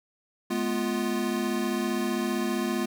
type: chord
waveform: square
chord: F diminished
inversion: first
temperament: equal with one note detuned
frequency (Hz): 211.6 / 246.9 / 349.2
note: Ab3 / Cb4 / F4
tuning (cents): +33 / 0 / 0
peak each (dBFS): -31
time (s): 0.5-2.86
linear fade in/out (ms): 10
effects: none